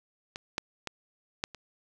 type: clicks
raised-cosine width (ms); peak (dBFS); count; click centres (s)
0.2; -20 / -12 / -17 / -12 / -27; 5; 0.359 / 0.581 / 0.873 / 1.439 / 1.547
effects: none